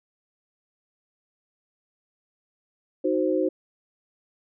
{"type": "chord", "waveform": "sine", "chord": "C diminished", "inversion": "first", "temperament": "equal", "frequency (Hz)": [311.1, 370, 523.3], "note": ["Eb4", "Gb4", "C5"], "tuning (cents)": [0, 0, 0], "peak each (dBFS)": -25, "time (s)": [3.04, 3.49], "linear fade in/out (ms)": 10, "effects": []}